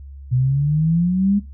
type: exponential sweep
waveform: sine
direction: up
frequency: 123.47 to 207 Hz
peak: -14 dBFS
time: 0.31-1.4 s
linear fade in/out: 20 ms
effects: noise-tail reverb RT60 0.2 s tail -17 dB re dry + added 69 Hz sine -34 dBFS peak until 1.53 s